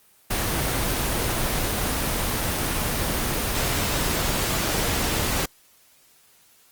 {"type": "noise", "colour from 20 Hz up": "pink", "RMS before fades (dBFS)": -24, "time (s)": [0.3, 5.46], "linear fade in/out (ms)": 10, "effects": ["white hiss -57 dBFS RMS until 6.71 s", "Opus 24 kbps"]}